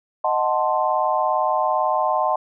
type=chord; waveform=sine; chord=D# diminished seventh; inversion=none; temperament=equal; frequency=622.3 / 740 / 880 / 1046.5 Hz; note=D#5 / F#5 / A5 / C6; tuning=0 / 0 / 0 / 0 cents; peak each=-23 dBFS; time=0.24-2.36 s; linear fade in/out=5 ms; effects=none